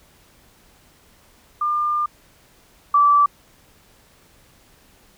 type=tone pair in turn; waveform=sine; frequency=1200 / 1160.5 Hz; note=D6 / D6; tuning=+37 / -21 cents; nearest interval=minor second; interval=58 cents; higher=first; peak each=-18 / -11 dBFS; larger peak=second; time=1.61-2.06 / 2.94-3.26 s; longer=first; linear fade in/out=5 ms; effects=pink hiss -54 dBFS RMS until 5.17 s